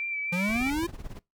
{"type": "tone with vibrato", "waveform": "sine", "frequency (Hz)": 2330, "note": "D7", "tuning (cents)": -14, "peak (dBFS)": -29, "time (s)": [0, 0.7], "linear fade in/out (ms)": 0, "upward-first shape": "sine", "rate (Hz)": 3.7, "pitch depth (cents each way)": 30}
{"type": "exponential sweep", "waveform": "square", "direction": "up", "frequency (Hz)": [170.6, 349.2], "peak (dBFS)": -27, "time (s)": [0.32, 0.87], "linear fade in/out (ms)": 10}
{"type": "noise with tremolo", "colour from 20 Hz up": "brown", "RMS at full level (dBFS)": -36, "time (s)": [0.49, 1.19], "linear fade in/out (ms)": 0, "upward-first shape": "sine", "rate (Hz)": 18, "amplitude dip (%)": 80}
{"effects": ["noise-tail reverb RT60 0.2 s tail -22 dB re dry"]}